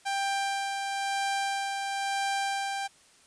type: tone with tremolo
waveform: sawtooth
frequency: 790 Hz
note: G5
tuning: 13 cents sharp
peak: -23 dBFS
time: 0.05-2.88 s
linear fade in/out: 20 ms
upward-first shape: sine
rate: 1 Hz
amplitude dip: 35%
effects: white hiss -59 dBFS RMS until 3.26 s + resampled to 22050 Hz